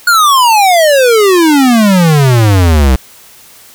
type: exponential sweep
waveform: square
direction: down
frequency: 1462 to 61.9 Hz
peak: -5 dBFS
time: 0.07-2.96 s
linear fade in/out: 5 ms
effects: white hiss -38 dBFS RMS until 3.74 s